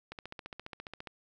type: click train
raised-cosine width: 0.3 ms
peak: -26 dBFS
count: 15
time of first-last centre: 0.12-1.072 s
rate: 14.7 Hz
effects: none